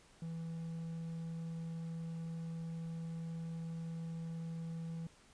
triangle tone, 164.81 Hz, E3, in tune, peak -38 dBFS, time 0.22-5.07 s, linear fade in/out 2 ms, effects pink hiss -64 dBFS RMS until 5.33 s + resampled to 22050 Hz

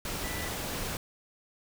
sine tone in noise, 1975.5 Hz, B6, in tune, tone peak -40 dBFS, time 0.24-0.48 s, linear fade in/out 2 ms, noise pink, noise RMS -35 dBFS, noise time 0.05-0.97 s, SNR -8 dB, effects none

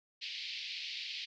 white band-pass noise, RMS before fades -42 dBFS, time 0.21-1.26 s, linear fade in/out 20 ms, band 2200 to 4700 Hz, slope 48 dB/octave, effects none

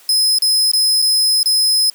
sawtooth tone with dropouts, 5100 Hz, D#8, 42 cents sharp, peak -9 dBFS, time 0.09-1.9 s, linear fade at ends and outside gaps 2 ms, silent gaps 0.386-0.421 / 0.716-0.734 / 1.019-1.023 / 1.431-1.458 s, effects white hiss -46 dBFS RMS until 1.94 s + high-pass 300 Hz 12 dB/octave

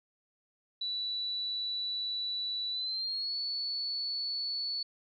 sine tone with pitch glide, 3951 to 4435 Hz, B7 to C#8, 0 to 0 cents, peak -32 dBFS, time 0.81-4.83 s, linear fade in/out 5 ms, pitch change +200 cents, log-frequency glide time 2.71-3.37 s, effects none

